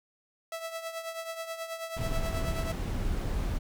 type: tone with tremolo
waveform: sawtooth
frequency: 657 Hz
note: E5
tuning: 6 cents flat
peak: -29 dBFS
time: 0.52-2.72 s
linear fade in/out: 2 ms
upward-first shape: triangle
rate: 9.3 Hz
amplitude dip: 70%
type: noise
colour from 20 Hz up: brown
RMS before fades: -31 dBFS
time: 1.96-3.59 s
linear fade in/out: 20 ms
effects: none